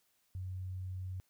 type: tone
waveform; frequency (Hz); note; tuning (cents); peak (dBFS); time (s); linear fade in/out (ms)
sine; 92.8; F#2; +6; -38; 0.35-1.2; 0
effects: white hiss -75 dBFS RMS until 1.29 s